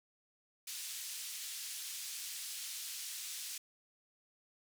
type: band-pass noise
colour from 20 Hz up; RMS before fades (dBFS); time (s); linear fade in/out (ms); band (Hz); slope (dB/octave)
white; -44; 0.67-3.58; 5; 2900 to 10000; 12
effects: none